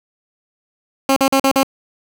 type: tone bursts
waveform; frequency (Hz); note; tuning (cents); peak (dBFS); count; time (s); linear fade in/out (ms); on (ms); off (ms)
15% pulse; 270; C#4; -45; -5; 5; 1.09-1.632; 2; 74; 43
effects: none